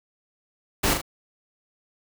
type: noise with echo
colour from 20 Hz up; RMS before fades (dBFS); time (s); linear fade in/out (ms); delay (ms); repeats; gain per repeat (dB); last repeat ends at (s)
pink; -22; 0.83-0.94; 10; 38; 2; -5; 1.016
effects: none